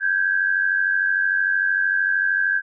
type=tone pair together; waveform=sine; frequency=1567 / 1660.2 Hz; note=G6 / G#6; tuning=-1 / -1 cents; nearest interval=minor second; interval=100 cents; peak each=-19 / -22 dBFS; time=0-2.62 s; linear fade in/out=50 ms; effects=none